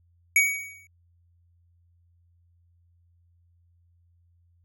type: tone with exponential decay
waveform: square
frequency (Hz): 2253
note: C#7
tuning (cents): +28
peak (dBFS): -15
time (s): 0.36-0.87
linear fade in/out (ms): 2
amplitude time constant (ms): 110
effects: added 86 Hz sine -60 dBFS peak until 4.64 s